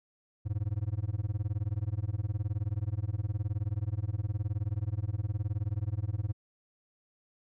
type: tone with tremolo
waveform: triangle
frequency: 103.83 Hz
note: G#2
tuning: in tune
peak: -24 dBFS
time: 0.45-6.33 s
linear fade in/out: 20 ms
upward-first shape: sine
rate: 19 Hz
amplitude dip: 100%
effects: none